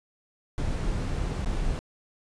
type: noise with dropouts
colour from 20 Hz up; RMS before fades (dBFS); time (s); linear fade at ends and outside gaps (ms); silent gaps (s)
brown; -28; 0.58-1.79; 0; 1.447-1.459
effects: resampled to 22050 Hz